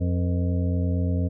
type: harmonic tone with a mistuned harmonic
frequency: 88.8 Hz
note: F2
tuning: 29 cents sharp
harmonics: 1 / 2 / 3 / 5 / 6 / 7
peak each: -22 / -29 / -30 / -39 / -38 / -39 dBFS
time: 0-1.29 s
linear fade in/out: 20 ms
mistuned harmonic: 6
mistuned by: -83 cents
effects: none